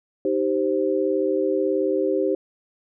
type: chord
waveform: sine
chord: C minor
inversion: first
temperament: equal with one note detuned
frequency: 311.1 / 389.5 / 523.3 Hz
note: Eb4 / G4 / C5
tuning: 0 / -11 / 0 cents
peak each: -25 / -22 / -24 dBFS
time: 0.25-2.35 s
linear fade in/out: 2 ms
effects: none